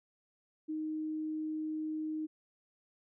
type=tone; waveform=sine; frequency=311.1 Hz; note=D#4; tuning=in tune; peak=-34 dBFS; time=0.68-2.27 s; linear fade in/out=20 ms; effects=none